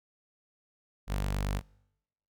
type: tone with notch filter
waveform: sawtooth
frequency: 49 Hz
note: G1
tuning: in tune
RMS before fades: -31 dBFS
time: 1.07-1.62 s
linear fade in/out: 50 ms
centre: 340 Hz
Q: 1.9
effects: noise-tail reverb RT60 0.9 s tail -26 dB re dry